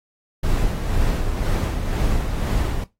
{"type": "noise with tremolo", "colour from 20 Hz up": "brown", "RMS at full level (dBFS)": -19, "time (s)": [0.43, 2.84], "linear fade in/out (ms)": 5, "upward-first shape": "sine", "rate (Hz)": 2, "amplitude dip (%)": 45, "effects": ["noise-tail reverb RT60 0.2 s tail -18 dB re dry", "AAC 48 kbps"]}